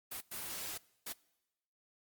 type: noise bursts at uneven times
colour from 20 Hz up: white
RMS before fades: -42 dBFS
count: 3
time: 0.11-0.21 / 0.31-0.78 / 1.06-1.13 s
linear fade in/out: 10 ms
effects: noise-tail reverb RT60 1.0 s tail -23 dB re dry + Opus 24 kbps